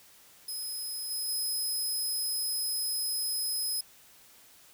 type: tone with level steps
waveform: 15% pulse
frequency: 5090 Hz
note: D#8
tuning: 39 cents sharp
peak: -29 / -26 / -24 dBFS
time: 0.48-3.81 s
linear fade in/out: 5 ms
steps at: 1.1 / 1.28 s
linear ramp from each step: 10 ms
effects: white hiss -57 dBFS RMS until 4.73 s